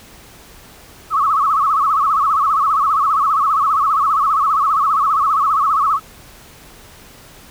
sine tone with vibrato, 1198 Hz, D6, 34 cents sharp, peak -12 dBFS, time 1.1-6 s, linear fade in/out 50 ms, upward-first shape sine, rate 15 Hz, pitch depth 160 cents each way, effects pink hiss -42 dBFS RMS until 7.5 s

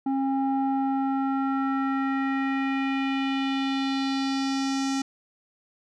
square tone with low-pass filter sweep, 270 Hz, C#4, 45 cents flat, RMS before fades -26 dBFS, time 0.06-5.02 s, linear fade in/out 5 ms, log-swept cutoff 660 to 6500 Hz, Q 2.4, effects none

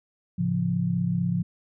sine chord, A augmented, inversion none, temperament equal, 110 / 138.59 / 174.61 Hz, A2 / C#3 / E#3, 0 / 0 / 0 cents, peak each -30 / -29 / -24 dBFS, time 0.38-1.43 s, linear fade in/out 10 ms, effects none

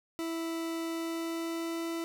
40% pulse tone with pitch glide, 329.6 to 332.3 Hz, E4 to E4, 0 to +14 cents, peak -32 dBFS, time 0.19-2.04 s, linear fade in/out 0 ms, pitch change +14 cents, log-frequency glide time 0.83-1.85 s, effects none

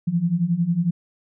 sine beating tone pair, 164.81 / 175.81 Hz, E3 / F3, 0 / +12 cents, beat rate 11 Hz, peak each -23 / -20 dBFS, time 0.07-0.91 s, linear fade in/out 10 ms, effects none

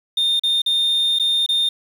sine tone with dropouts, 3638 Hz, A#7, 43 cents flat, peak -13 dBFS, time 0.17-1.69 s, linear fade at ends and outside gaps 5 ms, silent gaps 0.396-0.435 / 0.619-0.661 / 1.188-1.197 / 1.463-1.489 s, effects tanh soft clip ceiling -14 dBFS + 7-bit

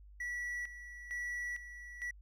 triangle tone with tremolo, 1946 Hz, B6, 26 cents flat, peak -35 dBFS, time 0.2-2.11 s, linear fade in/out 5 ms, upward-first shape square, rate 1.1 Hz, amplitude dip 70%, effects added 50 Hz sine -53 dBFS peak until 2.21 s

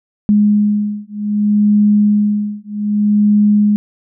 sine beating tone pair, 207.7 / 208.34 Hz, G#3 / G#3, 0 / +6 cents, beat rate 0.64 Hz, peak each -13 dBFS, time 0.29-3.76 s, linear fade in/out 0 ms, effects none

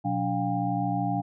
sine tone cluster, 124 / 182.6 / 287.9 / 707 / 800 Hz, B2 / F#3 / D4 / F5 / G5, +7 / -23 / -34 / +21 / +35 cents, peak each -31 dBFS, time 0.04-1.22 s, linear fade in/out 20 ms, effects none

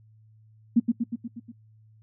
sine tone with echo, 233.6 Hz, A#3, 4 cents sharp, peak -14 dBFS, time 0.76-0.8 s, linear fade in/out 10 ms, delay 120 ms, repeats 6, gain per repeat -4 dB, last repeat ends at 1.52 s, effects noise-tail reverb RT60 0.1 s tail -19 dB re dry + added 109 Hz sine -53 dBFS peak until 2.02 s

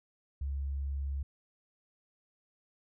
sine tone, 69.3 Hz, C#2, in tune, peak -32 dBFS, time 0.41-1.23 s, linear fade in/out 5 ms, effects none

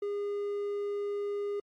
triangle tone, 407.7 Hz, G#4, 32 cents flat, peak -29 dBFS, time 0.02-1.6 s, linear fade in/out 5 ms, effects AAC 64 kbps

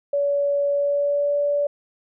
sine tone with pitch glide, 569 to 577.3 Hz, C#5 to D5, +45 to -30 cents, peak -18 dBFS, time 0.13-1.67 s, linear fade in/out 5 ms, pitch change +25 cents, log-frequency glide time 0.7-1.37 s, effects none

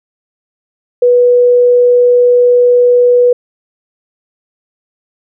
sine tone, 489.5 Hz, B4, 15 cents flat, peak -4 dBFS, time 1.02-3.33 s, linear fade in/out 5 ms, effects none

